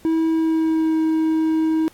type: tone with pitch glide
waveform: triangle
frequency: 323.5 to 318.1 Hz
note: E4 to D#4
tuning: -32 to +38 cents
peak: -14 dBFS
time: 0.05-1.88 s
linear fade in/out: 0 ms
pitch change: -30 cents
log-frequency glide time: 0.29-0.98 s
effects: pink hiss -51 dBFS RMS until 1.93 s + AAC 64 kbps